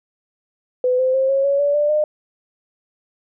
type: tone with pitch steps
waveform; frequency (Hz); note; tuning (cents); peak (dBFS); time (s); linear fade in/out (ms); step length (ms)
sine; 503 / 516.5 / 530.5 / 544.7 / 559.4 / 574.5 / 589.9 / 605.8; B4 / C5 / C5 / C#5 / C#5 / D5 / D5 / D#5; +32 / -22 / +24 / -30 / +16 / -38 / +8 / -46; -14; 0.84-2.04; 2; 150
effects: none